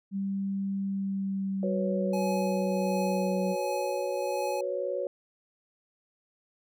sine tone with pitch glide, 196 to 188.12 Hz, G3 to F#3, 0 to +29 cents, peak -28 dBFS, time 0.11-3.56 s, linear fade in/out 50 ms, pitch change -71 cents, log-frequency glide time 0.84-3.41 s
sine chord, F# suspended fourth, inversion none, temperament equal, 370 / 493.9 / 554.4 Hz, F#4 / B4 / C#5, 0 / 0 / 0 cents, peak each -35 / -34 / -31 dBFS, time 1.63-5.07 s, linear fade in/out 2 ms
square tone with tremolo, 844 Hz, G#5, 28 cents sharp, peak -33 dBFS, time 2.13-4.61 s, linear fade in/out 5 ms, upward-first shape triangle, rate 1.4 Hz, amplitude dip 55%
effects none

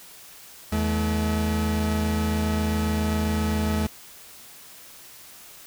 40% pulse tone pair together, 80.57 / 214.3 Hz, E2 / A3, -39 / -45 cents, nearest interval octave + perfect fourth, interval 1694 cents, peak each -24 dBFS, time 0.72-3.87 s, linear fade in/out 5 ms, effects white hiss -46 dBFS RMS until 5.66 s

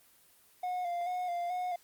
triangle tone with vibrato, 711 Hz, F5, 31 cents sharp, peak -30 dBFS, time 0.63-1.76 s, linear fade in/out 5 ms, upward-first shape square, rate 2.3 Hz, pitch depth 35 cents each way, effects white hiss -63 dBFS RMS until 1.83 s + Opus 24 kbps

